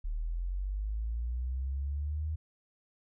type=linear sweep; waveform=sine; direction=up; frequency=36.71 to 79.1 Hz; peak=-31 dBFS; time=0.04-2.36 s; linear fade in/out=10 ms; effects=none